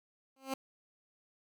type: tone with exponential growth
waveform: 15% pulse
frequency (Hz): 266.9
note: C4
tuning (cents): +35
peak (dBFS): -25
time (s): 0.36-0.54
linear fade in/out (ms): 5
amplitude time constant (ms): 37
effects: none